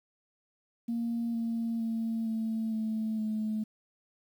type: tone with pitch steps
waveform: sine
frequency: 233.1 / 229.6 / 226.2 / 222.8 / 219.5 / 216.2 Hz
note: A#3 / A#3 / A3 / A3 / A3 / A3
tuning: 0 / -26 / +48 / +22 / -4 / -30 cents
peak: -28 dBFS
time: 0.88-3.64 s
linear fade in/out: 10 ms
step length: 460 ms
effects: tanh soft clip ceiling -25 dBFS + 10-bit